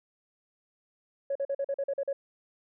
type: tone bursts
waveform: sine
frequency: 554.4 Hz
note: C#5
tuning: in tune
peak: -26 dBFS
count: 9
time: 1.3-2.13 s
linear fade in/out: 5 ms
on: 54 ms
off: 43 ms
effects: tanh soft clip ceiling -23 dBFS